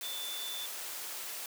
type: tone in noise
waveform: sine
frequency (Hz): 3520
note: A7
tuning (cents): 0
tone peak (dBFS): -39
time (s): 0.03-0.66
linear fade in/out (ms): 2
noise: white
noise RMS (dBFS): -41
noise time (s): 0.01-1.46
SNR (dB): -1
effects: high-pass 400 Hz 12 dB/octave